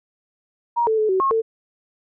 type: tone with pitch steps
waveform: sine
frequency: 945 / 440.7 / 430.9 / 377.4 / 1083 / 448.4 Hz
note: A#5 / A4 / A4 / F#4 / C#6 / A4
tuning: +23 / +3 / -36 / +34 / -41 / +33 cents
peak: -16 dBFS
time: 0.76-1.42 s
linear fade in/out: 20 ms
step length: 110 ms
effects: none